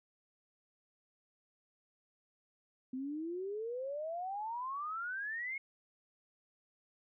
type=exponential sweep; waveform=sine; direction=up; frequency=252.3 to 2194 Hz; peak=-37 dBFS; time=2.93-5.58 s; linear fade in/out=5 ms; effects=none